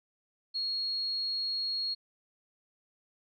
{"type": "tone", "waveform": "sine", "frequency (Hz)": 4300, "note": "C8", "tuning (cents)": 47, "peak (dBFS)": -30, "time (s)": [0.54, 1.95], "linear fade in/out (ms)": 20, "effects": []}